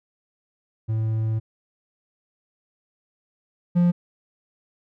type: tone pair in turn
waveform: triangle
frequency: 110.6 / 175.08 Hz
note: A2 / F3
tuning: +9 / +5 cents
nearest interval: minor sixth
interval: 796 cents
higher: second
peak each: -19 / -13 dBFS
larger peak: second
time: 0.88-1.4 / 3.75-3.92 s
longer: first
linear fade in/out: 20 ms
effects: none